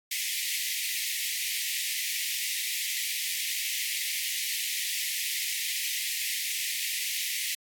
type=high-pass noise; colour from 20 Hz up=pink; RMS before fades=-31 dBFS; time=0.11-7.55 s; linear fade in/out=5 ms; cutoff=1900 Hz; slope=96 dB/octave; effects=AAC 64 kbps